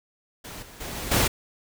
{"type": "noise with level steps", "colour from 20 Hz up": "pink", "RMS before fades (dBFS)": [-39, -46, -35, -33, -21], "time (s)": [0.44, 1.28], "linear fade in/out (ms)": 10, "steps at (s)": [0.62, 0.8, 0.95, 1.11], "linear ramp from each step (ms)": 10, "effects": []}